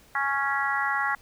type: harmonic tone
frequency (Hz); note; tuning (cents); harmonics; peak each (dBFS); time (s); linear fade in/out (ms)
277.2; C#4; 0; 3 / 4 / 5 / 6 / 7; -30 / -30 / -30 / -30 / -30; 0.15-1.15; 2
effects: pink hiss -56 dBFS RMS until 1.21 s